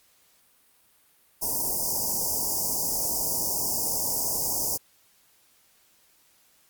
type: band-stop noise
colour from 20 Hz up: white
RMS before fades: -27 dBFS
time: 1.41-4.78 s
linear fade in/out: 20 ms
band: 1000 to 4900 Hz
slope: 96 dB/octave
effects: white hiss -62 dBFS RMS until 6.69 s + Opus 48 kbps